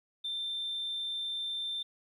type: tone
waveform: sine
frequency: 3572 Hz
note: A7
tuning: 25 cents sharp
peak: -32 dBFS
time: 0.24-1.83 s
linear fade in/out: 10 ms
effects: tanh soft clip ceiling -29 dBFS + 12-bit